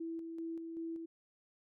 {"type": "tone with tremolo", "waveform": "sine", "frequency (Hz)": 329.6, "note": "E4", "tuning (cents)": 0, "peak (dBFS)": -38, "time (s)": [0, 1.06], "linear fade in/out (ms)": 10, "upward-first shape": "square", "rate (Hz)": 2.6, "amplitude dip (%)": 35, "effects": []}